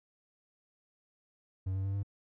triangle tone with pitch steps, 94.4 / 96.11 / 97.84 / 99.61 Hz, F#2 / G2 / G2 / G2, +35 / -34 / -3 / +28 cents, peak -29 dBFS, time 1.66-2.032 s, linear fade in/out 10 ms, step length 93 ms, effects none

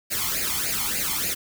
white noise with flanger, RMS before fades -26 dBFS, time 0.1-1.35 s, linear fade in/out 20 ms, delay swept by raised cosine 0.43 to 0.95 ms, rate 3.4 Hz, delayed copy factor +0.75, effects none

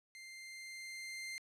sawtooth tone with level ramp, 2093 Hz, C7, in tune, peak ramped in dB -47 to -38 dBFS, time 0.15-1.38 s, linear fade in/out 0 ms, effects low-pass 10000 Hz 12 dB/octave

